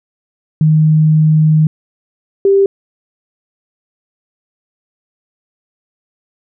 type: tone pair in turn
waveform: sine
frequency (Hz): 155.56 / 393.6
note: D#3 / G4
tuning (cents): 0 / +7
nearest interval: octave + major third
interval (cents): 1607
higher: second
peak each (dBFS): -6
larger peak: neither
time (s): 0.61-1.67 / 2.45-2.66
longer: first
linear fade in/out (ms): 2
effects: none